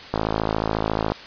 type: click train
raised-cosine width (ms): 1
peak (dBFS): -7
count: 54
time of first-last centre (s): 0.14-1.12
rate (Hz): 54.1
effects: white hiss -39 dBFS RMS until 1.26 s + resampled to 11025 Hz